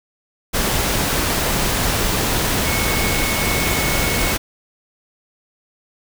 sine tone in noise, 2200 Hz, C#7, 14 cents flat, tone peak -25 dBFS, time 2.65-4.34 s, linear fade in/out 20 ms, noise pink, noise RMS -19 dBFS, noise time 0.53-4.38 s, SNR -9 dB, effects none

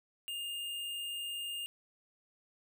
square tone, 2822 Hz, F7, 17 cents sharp, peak -38 dBFS, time 0.28-1.66 s, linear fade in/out 0 ms, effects none

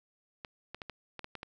clicks, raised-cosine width 0.3 ms, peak -25 dBFS, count 8, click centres 0.448 / 0.746 / 0.818 / 0.897 / 1.193 / 1.244 / 1.353 / 1.431 s, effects none

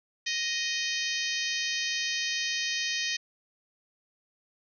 harmonic tone, 622.3 Hz, D#5, in tune, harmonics 3 / 4 / 5 / 6 / 7 / 8 / 9 / 10, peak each -34 / -35 / -36 / -37 / -37 / -38 / -39 / -39 dBFS, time 0.26-3.17 s, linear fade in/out 10 ms, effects none

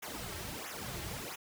pink noise with flanger, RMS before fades -42 dBFS, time 0.02-1.36 s, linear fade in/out 10 ms, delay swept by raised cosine 0.22 to 4.12 ms, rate 1.5 Hz, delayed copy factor -1, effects none

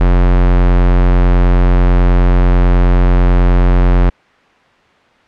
square tone, 44.63 Hz, F1, 38 cents sharp, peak -7 dBFS, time 0-4.1 s, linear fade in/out 10 ms, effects white hiss -48 dBFS RMS until 5.27 s + low-pass 2000 Hz 12 dB/octave

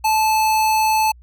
square tone, 871 Hz, A5, 18 cents flat, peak -15 dBFS, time 0.04-1.12 s, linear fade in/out 10 ms, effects added 60 Hz sine -42 dBFS peak until 1.22 s

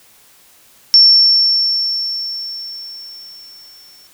sine tone with exponential decay, 5430 Hz, F8, 50 cents flat, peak -3 dBFS, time 0.94-4.07 s, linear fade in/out 0 ms, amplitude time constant 680 ms, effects white hiss -48 dBFS RMS until 4.13 s

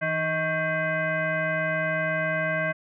sine tone with frequency modulation, 1102 Hz, C#6, 11 cents flat, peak -23 dBFS, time 0.01-2.73 s, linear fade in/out 20 ms, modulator 470 Hz, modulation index 2, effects none

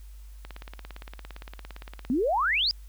click train, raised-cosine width 0.3 ms, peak -25 dBFS, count 29, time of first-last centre 0.45-2.05 s, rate 17.5 Hz
sine exponential sweep, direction up, 230 to 5100 Hz, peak -22 dBFS, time 2.1-2.71 s, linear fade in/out 0 ms
effects added 50 Hz sine -42 dBFS peak until 2.88 s + white hiss -61 dBFS RMS until 2.88 s

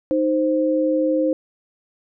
sine tone pair together, 310.8 / 522.7 Hz, D#4 / C5, -2 / -2 cents, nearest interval major sixth, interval 900 cents, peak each -19 dBFS, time 0.11-1.33 s, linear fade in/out 0 ms, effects none

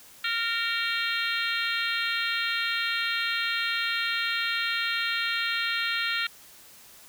harmonic tone with a mistuned harmonic, 460 Hz, A#4, 23 cents flat, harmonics 3 / 4 / 5 / 6 / 7 / 8 / 9, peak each -31 / -32 / -33 / -34 / -34 / -35 / -36 dBFS, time 0.24-6.27 s, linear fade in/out 5 ms, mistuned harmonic 3, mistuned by +16 cents, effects white hiss -51 dBFS RMS until 7.08 s

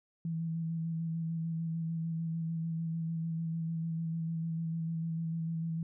sine tone with vibrato, 164 Hz, E3, 9 cents flat, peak -32 dBFS, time 0.25-5.83 s, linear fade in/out 2 ms, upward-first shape square, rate 6.7 Hz, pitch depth 17 cents each way, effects none

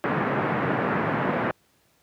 pink band-pass noise, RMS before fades -25 dBFS, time 0.04-1.51 s, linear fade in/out 0 ms, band 130 to 1900 Hz, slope 24 dB/octave, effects pink hiss -64 dBFS RMS until 2.02 s + high-pass 80 Hz 12 dB/octave

